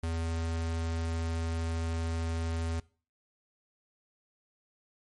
square tone, 82.41 Hz, E2, in tune, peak -31 dBFS, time 0.03-2.8 s, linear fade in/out 5 ms, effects noise-tail reverb RT60 0.4 s tail -22 dB re dry + MP3 48 kbps

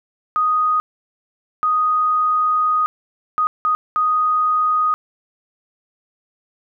sine tone bursts at uneven times, 1244.5 Hz, D#6, in tune, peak -14 dBFS, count 5, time 0.36-0.8 / 1.63-2.86 / 3.38-3.47 / 3.65-3.75 / 3.96-4.94 s, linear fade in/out 0 ms, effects none

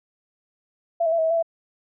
sine tone with pitch steps, 676 / 645 / 671 / 642 / 647 / 669 / 662 Hz, E5 / E5 / E5 / E5 / E5 / E5 / E5, +43 / -38 / +31 / -46 / -32 / +25 / +7 cents, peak -18 dBFS, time 1-1.427 s, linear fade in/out 10 ms, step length 61 ms, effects none

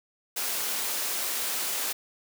white high-pass noise, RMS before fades -30 dBFS, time 0.36-1.93 s, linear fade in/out 10 ms, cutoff 310 Hz, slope 12 dB/octave, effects none

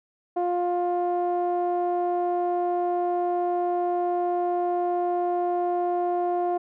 sawtooth tone with low-pass filter, 352.9 Hz, F4, 18 cents sharp, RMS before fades -25 dBFS, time 0.36-6.58 s, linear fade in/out 10 ms, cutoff 720 Hz, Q 2.8, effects none

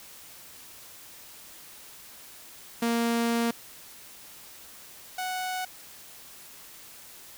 sawtooth tone pair in turn, 233.1 / 740 Hz, A#3 / F#5, 0 / 0 cents, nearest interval octave + minor sixth, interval 2000 cents, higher second, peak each -20 / -26 dBFS, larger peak first, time 2.82-3.51 / 5.18-5.65 s, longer first, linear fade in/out 5 ms, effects white hiss -48 dBFS RMS until 7.37 s

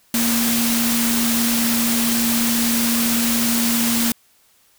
sine tone in noise, 233.1 Hz, A#3, in tune, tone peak -19 dBFS, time 0.14-4.12 s, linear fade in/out 2 ms, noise white, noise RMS -21 dBFS, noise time 0.14-4.12 s, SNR -1 dB, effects white hiss -57 dBFS RMS until 4.78 s

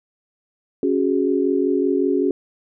sine chord, C# suspended fourth, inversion none, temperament equal, 277.2 / 370 / 415.3 Hz, C#4 / F#4 / G#4, 0 / 0 / 0 cents, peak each -20 / -20 / -22 dBFS, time 0.83-2.31 s, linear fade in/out 2 ms, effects none

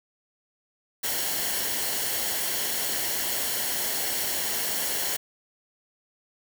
white noise with comb filter, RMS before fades -28 dBFS, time 1.03-5.17 s, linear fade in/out 10 ms, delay 0.81 ms, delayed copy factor -0.5, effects none

